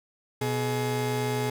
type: tone pair together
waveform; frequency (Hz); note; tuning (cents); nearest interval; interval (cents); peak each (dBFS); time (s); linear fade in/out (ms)
30% pulse; 124.41 / 422.1; B2 / G#4; +13 / +28; octave + major sixth; 2115; -26; 0.41-1.5; 5
effects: none